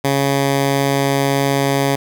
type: tone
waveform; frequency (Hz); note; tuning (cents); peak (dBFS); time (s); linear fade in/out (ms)
10% pulse; 138.59; C#3; 0; -6; 0.04-1.96; 10
effects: none